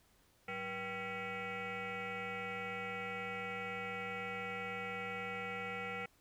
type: tone with frequency modulation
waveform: sine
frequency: 1365 Hz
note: F6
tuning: 40 cents flat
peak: -38 dBFS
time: 0.48-6.06 s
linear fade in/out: 5 ms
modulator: 294 Hz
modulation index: 4
effects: tanh soft clip ceiling -34 dBFS + pink hiss -70 dBFS RMS until 6.2 s